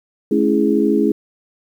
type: chord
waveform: sine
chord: A major seventh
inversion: none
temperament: equal with one note detuned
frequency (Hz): 214.4 / 277.2 / 329.6 / 415.3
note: A3 / C#4 / E4 / G#4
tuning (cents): -45 / 0 / 0 / 0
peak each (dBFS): -18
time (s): 0.31-1.12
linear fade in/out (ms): 5
effects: 8-bit